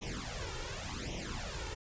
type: noise with flanger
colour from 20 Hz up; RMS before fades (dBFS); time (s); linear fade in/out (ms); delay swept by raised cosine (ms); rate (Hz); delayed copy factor
pink; -40; 0.01-1.75; 20; 0.33 to 2.23; 0.89; +0.9
effects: resampled to 16000 Hz